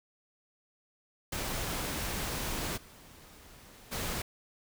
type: noise with level steps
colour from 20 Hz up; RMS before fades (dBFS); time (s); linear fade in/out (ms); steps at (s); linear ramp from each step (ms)
pink; -35 / -54 / -35; 1.32-4.22; 5; 2.76 / 3.91; 20
effects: none